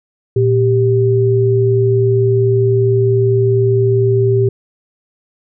sine tone pair together, 116.46 / 392 Hz, A#2 / G4, -1 / 0 cents, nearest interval octave + major sixth, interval 2101 cents, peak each -12 dBFS, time 0.36-4.49 s, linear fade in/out 5 ms, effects none

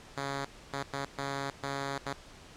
5% pulse tone bursts at uneven times, 138.59 Hz, C#3, in tune, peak -22 dBFS, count 6, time 0.17-0.45 / 0.73-0.83 / 0.93-1.05 / 1.18-1.5 / 1.63-1.98 / 2.06-2.13 s, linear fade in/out 2 ms, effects pink hiss -52 dBFS RMS until 2.56 s + low-pass 7000 Hz 12 dB/octave

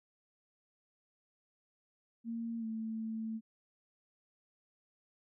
sine tone with pitch glide, 230.3 to 222.2 Hz, A#3 to A3, -21 to +17 cents, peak -36 dBFS, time 2.24-3.41 s, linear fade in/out 50 ms, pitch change -62 cents, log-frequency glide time 2.59-2.65 s, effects none

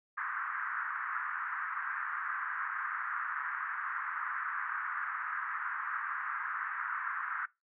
white band-pass noise, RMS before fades -37 dBFS, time 0.17-7.46 s, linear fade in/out 10 ms, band 1100 to 1700 Hz, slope 48 dB/octave, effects noise-tail reverb RT60 0.2 s tail -20 dB re dry

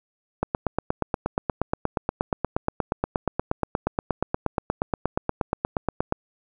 click train, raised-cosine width 1 ms, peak -8 dBFS, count 49, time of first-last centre 0.43-6.124 s, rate 8.43 Hz, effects none

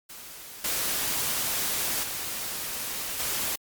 white noise with level steps, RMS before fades -43 / -28 / -33 / -29 dBFS, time 0.09-3.56 s, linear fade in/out 10 ms, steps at 0.64 / 2.03 / 3.19 s, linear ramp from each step 5 ms, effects Opus 48 kbps

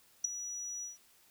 sine tone with ADSR envelope, 5850 Hz, F#8, 21 cents flat, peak -23 dBFS, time 0.24-0.98 s, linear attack 9 ms, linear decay 5 ms, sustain -15 dB, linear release 150 ms, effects white hiss -65 dBFS RMS until 1.3 s

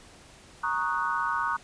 sine chord, D# minor seventh, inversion second, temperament equal, 932.3 / 1108.7 / 1244.5 / 1480 Hz, A#5 / C#6 / D#6 / F#6, 0 / 0 / 0 / 0 cents, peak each -31 dBFS, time 0.63-1.57 s, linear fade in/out 10 ms, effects pink hiss -52 dBFS RMS until 1.63 s + resampled to 22050 Hz

